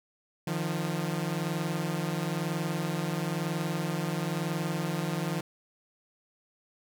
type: tone pair together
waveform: sawtooth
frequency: 153.6 / 174.61 Hz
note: D#3 / F3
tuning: -22 / 0 cents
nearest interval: major second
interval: 222 cents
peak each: -28 dBFS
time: 0.47-5.41 s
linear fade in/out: 5 ms
effects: none